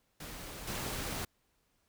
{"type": "noise with level steps", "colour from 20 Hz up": "pink", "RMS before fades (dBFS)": [-45, -38], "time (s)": [0.2, 1.25], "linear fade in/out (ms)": 5, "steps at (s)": 0.67, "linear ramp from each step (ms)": 5, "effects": ["pink hiss -75 dBFS RMS until 1.88 s"]}